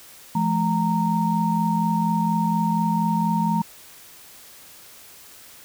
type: tone cluster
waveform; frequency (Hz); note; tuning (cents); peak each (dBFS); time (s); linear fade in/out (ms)
sine; 170.4 / 214.6 / 926; F3 / A3 / A#5; -42 / -43 / -12; -23; 0.35-3.62; 5
effects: white hiss -46 dBFS RMS until 5.64 s